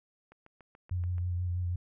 click train, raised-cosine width 0.5 ms, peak -39 dBFS, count 7, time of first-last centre 0.32-1.182 s, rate 6.96 Hz
sine tone with vibrato, 88.9 Hz, F2, 31 cents sharp, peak -29 dBFS, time 0.91-1.76 s, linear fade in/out 5 ms, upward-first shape triangle, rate 6.2 Hz, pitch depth 32 cents each way
effects none

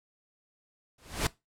pink noise with exponential growth, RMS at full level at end -24 dBFS, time 0.98-1.27 s, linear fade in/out 5 ms, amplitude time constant 63 ms, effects noise-tail reverb RT60 0.2 s tail -19 dB re dry + low-pass 11000 Hz 12 dB/octave

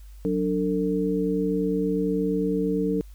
sine tone cluster, 183.9 / 292.6 / 451.1 Hz, F#3 / D4 / A4, -10 / -6 / +43 cents, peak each -26 dBFS, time 0.25-3.01 s, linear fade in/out 0 ms, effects added 50 Hz sine -41 dBFS peak until 3.14 s + white hiss -60 dBFS RMS until 3.14 s

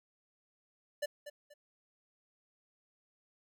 square tone with echo, 586 Hz, D5, 4 cents flat, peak -33 dBFS, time 1.02-1.06 s, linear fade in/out 10 ms, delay 240 ms, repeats 2, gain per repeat -11 dB, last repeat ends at 1.54 s, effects none

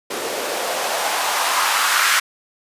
blue noise with band-pass filter sweep, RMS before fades -20 dBFS, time 0.1-2.2 s, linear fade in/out 10 ms, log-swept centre 400 to 1500 Hz, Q 2.2, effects resampled to 32000 Hz

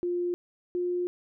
sine tone pair in turn, 352.1 / 355.4 Hz, F4 / F4, +14 / +30 cents, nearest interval unison, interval 16 cents, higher second, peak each -26 dBFS, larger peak neither, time 0.03-0.34 / 0.75-1.07 s, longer second, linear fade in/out 0 ms, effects none

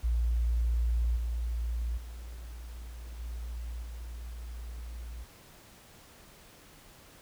sine tone with level steps, 58.27 Hz, A#1, in tune, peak -24 / -29 / -40 / -35 / -38 dBFS, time 0.03-5.25 s, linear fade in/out 20 ms, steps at 1.16 / 1.97 / 3.19 / 3.82 s, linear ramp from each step 10 ms, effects tanh soft clip ceiling -20 dBFS + pink hiss -55 dBFS RMS until 7.21 s

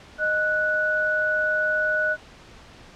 sine tone pair together, 618 / 1476.7 Hz, D#5 / F#6, -12 / -4 cents, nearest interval octave + minor third, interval 1508 cents, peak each -26 / -21 dBFS, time 0.18-2.17 s, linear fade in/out 50 ms, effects pink hiss -47 dBFS RMS until 2.95 s + low-pass 5000 Hz 12 dB/octave

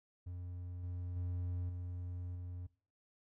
triangle tone with level steps, 89 Hz, F2, 33 cents sharp, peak -40 / -37 / -34 / -38 / -40 dBFS, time 0.26-2.67 s, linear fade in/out 10 ms, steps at 0.83 / 1.16 / 1.69 / 2.35 s, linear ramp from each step 5 ms, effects noise-tail reverb RT60 0.4 s tail -20 dB re dry

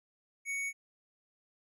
square tone, 2229 Hz, C#7, 9 cents sharp, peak -34 dBFS, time 0.45-0.73 s, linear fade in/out 50 ms, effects low-pass 12000 Hz 12 dB/octave

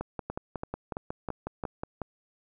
two click trains, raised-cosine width 1 ms, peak -19 / -19 dBFS, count 5 / 12, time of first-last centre 0.3-1.638 / 0.01-2.017 s, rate 2.99 / 5.48 Hz, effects none

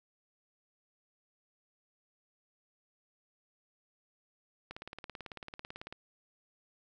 click train, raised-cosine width 0.3 ms, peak -27 dBFS, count 23, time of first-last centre 4.71-5.925 s, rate 18.1 Hz, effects none

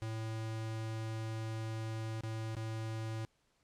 square tone with dropouts, 111.2 Hz, A2, 19 cents sharp, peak -38 dBFS, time 0.02-3.25 s, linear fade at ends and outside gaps 0 ms, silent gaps 2.208-2.235 / 2.551-2.567 s, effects pink hiss -75 dBFS RMS until 3.63 s + low-pass 9000 Hz 12 dB/octave

